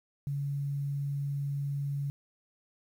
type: tone with quantisation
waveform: sine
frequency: 141.3 Hz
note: C#3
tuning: 34 cents sharp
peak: -30 dBFS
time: 0.27-2.1 s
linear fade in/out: 0 ms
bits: 10
effects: none